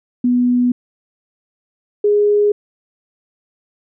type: tone pair in turn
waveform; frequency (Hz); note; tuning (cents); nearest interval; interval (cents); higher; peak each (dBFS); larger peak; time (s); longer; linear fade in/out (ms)
sine; 246.1 / 413.9; B3 / G#4; -6 / -6; major sixth; 900; second; -11 / -10; second; 0.24-0.72 / 2.04-2.52; neither; 5
effects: none